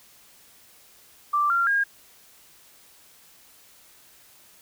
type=tone with pitch steps; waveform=sine; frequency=1174.7 / 1380.9 / 1623.3 Hz; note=D6 / F6 / G#6; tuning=0 / -20 / -40 cents; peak=-19 dBFS; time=1.33-1.84 s; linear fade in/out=10 ms; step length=170 ms; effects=white hiss -54 dBFS RMS until 4.61 s